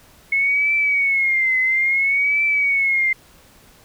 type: tone with vibrato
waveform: sine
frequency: 2179 Hz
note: C#7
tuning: 30 cents flat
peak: -15 dBFS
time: 0.32-3.13 s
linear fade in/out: 5 ms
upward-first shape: triangle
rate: 0.59 Hz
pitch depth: 120 cents each way
effects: pink hiss -50 dBFS RMS until 3.84 s